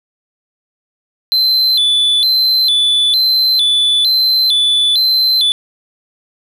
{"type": "tone with vibrato", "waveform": "triangle", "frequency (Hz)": 3767, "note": "A#7", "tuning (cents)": 17, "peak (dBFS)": -8, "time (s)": [1.32, 5.52], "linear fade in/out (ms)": 0, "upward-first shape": "square", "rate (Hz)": 1.1, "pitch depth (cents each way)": 140, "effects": []}